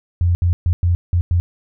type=tone bursts at uneven times; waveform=sine; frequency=87.31 Hz; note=F2; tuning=in tune; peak=-12 dBFS; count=6; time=0.21-0.35 / 0.42-0.53 / 0.66-0.73 / 0.83-0.95 / 1.13-1.21 / 1.31-1.4 s; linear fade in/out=0 ms; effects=none